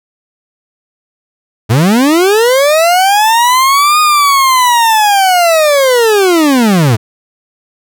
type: linear two-way sweep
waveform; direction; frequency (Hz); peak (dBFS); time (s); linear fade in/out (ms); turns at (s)
40% pulse; up then down; 101.1 to 1239 to 101.1; -5; 1.69-6.97; 20; 4
effects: none

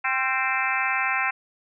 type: harmonic tone with a mistuned harmonic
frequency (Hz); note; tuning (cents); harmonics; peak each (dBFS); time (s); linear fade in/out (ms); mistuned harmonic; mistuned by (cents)
261.6; C4; 0; 3 / 4 / 5 / 6 / 7 / 8 / 9 / 10; -30 / -30 / -30 / -30 / -30 / -30 / -30 / -30; 0.04-1.31; 10; 5; +55
effects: none

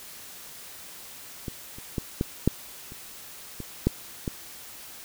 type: clicks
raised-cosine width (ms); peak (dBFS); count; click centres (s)
3; -19 / -29 / -14 / -11 / -6 / -29 / -22 / -7 / -15; 9; 1.482 / 1.785 / 1.982 / 2.211 / 2.476 / 2.921 / 3.603 / 3.87 / 4.278
effects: white hiss -44 dBFS RMS until 5.04 s

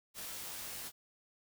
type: noise with comb filter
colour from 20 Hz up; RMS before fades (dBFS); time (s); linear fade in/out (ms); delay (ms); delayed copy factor
white; -44; 0.14-0.92; 50; 20; -1
effects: none

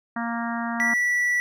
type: harmonic tone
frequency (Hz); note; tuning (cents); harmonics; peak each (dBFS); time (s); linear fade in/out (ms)
233.1; A#3; 0; 1 / 3 / 4 / 5 / 6 / 7 / 8; -28 / -33 / -34 / -35 / -36 / -36 / -37; 0.16-0.94; 5
type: tone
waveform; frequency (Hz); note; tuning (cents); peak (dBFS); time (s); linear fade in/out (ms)
triangle; 1955; B6; -18; -18; 0.8-1.4; 0
effects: none

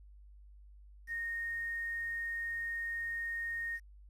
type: tone with quantisation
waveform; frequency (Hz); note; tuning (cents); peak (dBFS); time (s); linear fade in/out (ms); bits
sine; 1852; A#6; -12; -35; 1.07-3.8; 50; 10
effects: added 50 Hz sine -53 dBFS peak until 4.09 s + resampled to 32000 Hz

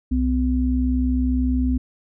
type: tone pair together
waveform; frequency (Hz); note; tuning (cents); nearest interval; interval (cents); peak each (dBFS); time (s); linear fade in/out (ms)
sine; 64.3 / 254; C2 / B3; -30 / +49; 2 octaves; 2379; -20; 0.11-1.78; 10
effects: none

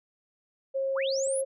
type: tone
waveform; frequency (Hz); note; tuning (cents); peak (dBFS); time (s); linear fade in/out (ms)
sine; 539; C#5; -49; -26; 0.74-1.45; 20
type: linear sweep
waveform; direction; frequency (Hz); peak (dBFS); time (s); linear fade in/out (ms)
sine; up; 731 to 11175; -32; 0.95-1.42; 20
effects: none

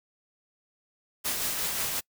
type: noise with tremolo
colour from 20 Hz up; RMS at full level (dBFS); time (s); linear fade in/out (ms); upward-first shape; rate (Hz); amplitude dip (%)
white; -29; 1.24-2.01; 20; sine; 5.6; 30
effects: noise-tail reverb RT60 0.1 s tail -26 dB re dry

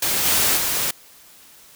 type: noise with level steps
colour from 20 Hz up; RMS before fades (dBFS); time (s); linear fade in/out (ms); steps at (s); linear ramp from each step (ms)
white; -21 / -18 / -22; 0.02-0.91; 5; 0.24 / 0.56; 20
effects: white hiss -48 dBFS RMS until 1.75 s

